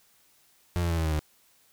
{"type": "tone with pitch steps", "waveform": "35% pulse", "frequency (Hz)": [87.7, 85.35, 83.07, 80.84, 78.68, 76.57], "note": ["F2", "F2", "E2", "E2", "D#2", "D#2"], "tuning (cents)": [8, -39, 14, -33, 20, -27], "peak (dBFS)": -23, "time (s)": [0.76, 1.192], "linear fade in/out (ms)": 0, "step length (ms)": 72, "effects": ["white hiss -63 dBFS RMS until 1.72 s"]}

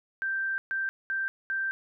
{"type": "tone bursts at uneven times", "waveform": "sine", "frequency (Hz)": 1568, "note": "G6", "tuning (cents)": 0, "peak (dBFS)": -27, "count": 4, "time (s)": [[0.22, 0.58], [0.71, 0.89], [1.1, 1.28], [1.5, 1.71]], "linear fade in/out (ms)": 0, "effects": []}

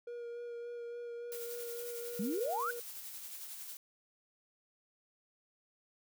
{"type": "tone with vibrato", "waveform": "triangle", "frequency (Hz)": 475.1, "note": "A#4", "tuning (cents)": 33, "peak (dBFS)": -39, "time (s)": [0.07, 2.8], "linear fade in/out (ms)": 5, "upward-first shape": "sine", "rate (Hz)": 3.5, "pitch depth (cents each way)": 14}
{"type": "noise with tremolo", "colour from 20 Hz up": "blue", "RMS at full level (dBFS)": -45, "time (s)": [1.32, 3.77], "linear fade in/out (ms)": 0, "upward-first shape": "sine", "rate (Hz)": 11, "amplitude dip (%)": 35}
{"type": "exponential sweep", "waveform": "sine", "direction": "up", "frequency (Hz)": [185, 1555], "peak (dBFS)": -33, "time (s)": [2.19, 2.71], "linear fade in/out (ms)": 5}
{"effects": []}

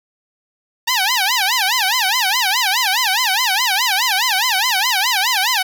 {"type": "tone with vibrato", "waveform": "10% pulse", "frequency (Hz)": 877, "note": "A5", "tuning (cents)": -6, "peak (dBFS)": -6, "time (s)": [0.87, 5.63], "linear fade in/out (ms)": 10, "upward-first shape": "sine", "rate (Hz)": 4.8, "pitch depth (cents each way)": 280, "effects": []}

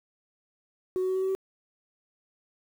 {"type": "tone with pitch steps", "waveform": "sine", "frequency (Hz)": [370, 372.6, 375.2, 377.8, 380.4, 383], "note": ["F#4", "F#4", "F#4", "F#4", "F#4", "G4"], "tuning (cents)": [0, 12, 24, 36, 48, -40], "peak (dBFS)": -23, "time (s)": [0.96, 1.35], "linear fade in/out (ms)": 0, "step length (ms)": 65, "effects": ["tanh soft clip ceiling -23 dBFS", "9-bit"]}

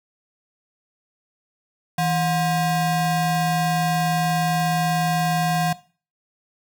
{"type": "ring-modulated tone", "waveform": "square", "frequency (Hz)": 441.6, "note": "A4", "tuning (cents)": 6, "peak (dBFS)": -17, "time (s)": [1.98, 5.73], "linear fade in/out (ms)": 5, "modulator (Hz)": 278, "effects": ["noise-tail reverb RT60 0.4 s tail -19 dB re dry"]}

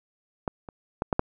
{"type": "clicks", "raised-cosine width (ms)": 1, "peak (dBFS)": [-13, -25, -12, -9, -7], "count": 5, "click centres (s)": [0.478, 0.688, 1.021, 1.128, 1.194], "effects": []}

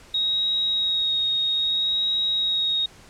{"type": "tone with vibrato", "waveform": "sine", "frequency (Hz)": 3772, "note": "A#7", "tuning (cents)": 20, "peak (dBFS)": -20, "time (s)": [0.14, 2.86], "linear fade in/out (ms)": 5, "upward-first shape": "sine", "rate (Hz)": 0.62, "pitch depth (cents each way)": 16, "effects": ["pink hiss -49 dBFS RMS until 3.09 s", "low-pass 9000 Hz 12 dB/octave"]}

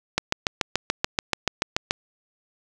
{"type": "click train", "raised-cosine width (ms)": 0.2, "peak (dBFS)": -3, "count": 13, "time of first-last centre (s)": [0.18, 1.909], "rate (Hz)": 6.94, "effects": []}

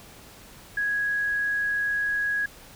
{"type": "tone", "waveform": "sine", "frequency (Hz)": 1661.2, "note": "G#6", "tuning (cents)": 0, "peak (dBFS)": -23, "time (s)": [0.77, 2.46], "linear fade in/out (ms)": 5, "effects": ["pink hiss -48 dBFS RMS until 2.75 s"]}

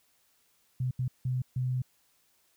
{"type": "tone bursts at uneven times", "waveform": "sine", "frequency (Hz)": 127.2, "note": "C3", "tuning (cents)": -48, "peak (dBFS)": -27, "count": 4, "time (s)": [[0.8, 0.91], [0.99, 1.08], [1.25, 1.42], [1.56, 1.82]], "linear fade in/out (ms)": 5, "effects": ["white hiss -69 dBFS RMS until 2.56 s"]}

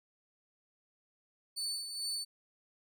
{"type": "tone with tremolo", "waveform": "30% pulse", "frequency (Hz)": 4494, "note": "C#8", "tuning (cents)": 23, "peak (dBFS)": -31, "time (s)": [1.56, 2.25], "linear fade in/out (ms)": 20, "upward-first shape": "sine", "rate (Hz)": 2.3, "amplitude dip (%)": 55, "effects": []}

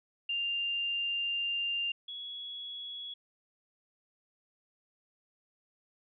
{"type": "tone pair in turn", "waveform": "sine", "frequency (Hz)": [2794, 3360], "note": ["F7", "G#7"], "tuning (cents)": [0, 19], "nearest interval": "minor third", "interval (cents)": 319, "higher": "second", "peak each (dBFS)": [-30, -39], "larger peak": "first", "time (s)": [[0.29, 1.92], [2.08, 3.14]], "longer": "first", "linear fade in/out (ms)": 5, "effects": []}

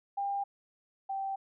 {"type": "tone pair in turn", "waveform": "sine", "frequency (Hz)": [799, 779.4], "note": ["G5", "G5"], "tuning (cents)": [33, -10], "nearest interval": "unison", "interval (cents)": 43, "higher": "first", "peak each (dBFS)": [-30, -32], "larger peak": "first", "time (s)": [[0.17, 0.44], [1.09, 1.36]], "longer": "neither", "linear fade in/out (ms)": 10, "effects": []}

